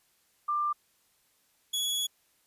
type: tone pair in turn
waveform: sine / sawtooth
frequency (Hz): 1189 / 3371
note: D6 / G#7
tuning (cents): +21 / +25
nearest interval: octave + tritone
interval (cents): 1804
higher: second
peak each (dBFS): -26 / -25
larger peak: second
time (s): 0.48-0.73 / 1.73-2.07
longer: second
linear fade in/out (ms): 10
effects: white hiss -69 dBFS RMS until 2.46 s + resampled to 32000 Hz